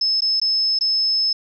sine tone with dropouts, 5220 Hz, E8, 18 cents flat, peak -16 dBFS, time 0.01-1.33 s, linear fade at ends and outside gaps 5 ms, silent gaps 0.207-0.219 / 0.4-0.415 / 0.789-0.809 s, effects none

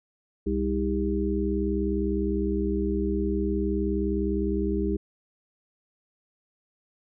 harmonic tone with a mistuned harmonic, 66.4 Hz, C2, 26 cents sharp, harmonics 1 / 3 / 5 / 6, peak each -29 / -29 / -29 / -29 dBFS, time 0.46-4.97 s, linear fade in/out 10 ms, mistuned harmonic 5, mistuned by -70 cents, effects none

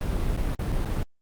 brown noise with dropouts, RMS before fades -26 dBFS, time 0.01-1.03 s, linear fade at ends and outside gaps 1 ms, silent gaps 0.365-0.375 / 0.549-0.593 / 0.721-0.725 / 0.849-0.856 s, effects Opus 32 kbps

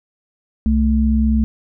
sine tone pair together, 65.41 / 220 Hz, C2 / A3, 0 / 0 cents, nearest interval octave + major sixth, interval 2100 cents, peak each -15 dBFS, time 0.66-1.44 s, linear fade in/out 0 ms, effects none

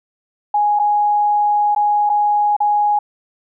sine tone with dropouts, 830.6 Hz, G#5, in tune, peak -12 dBFS, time 0.54-2.99 s, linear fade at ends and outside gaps 5 ms, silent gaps 0.791-0.796 / 1.749-1.761 / 2.094-2.098 / 2.566-2.603 s, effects none

